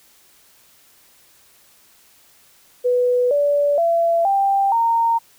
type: tone with pitch steps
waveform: sine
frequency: 493.9 / 577.3 / 674.7 / 788.6 / 921.6 Hz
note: B4 / D5 / E5 / G5 / A#5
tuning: 0 / -30 / +40 / +10 / -20 cents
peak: -14 dBFS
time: 2.84-5.19 s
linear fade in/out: 20 ms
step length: 470 ms
effects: white hiss -53 dBFS RMS until 5.38 s